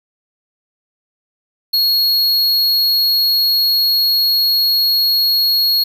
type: tone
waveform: square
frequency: 4315 Hz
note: C#8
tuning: 47 cents flat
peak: -12 dBFS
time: 1.73-5.84 s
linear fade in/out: 10 ms
effects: 8-bit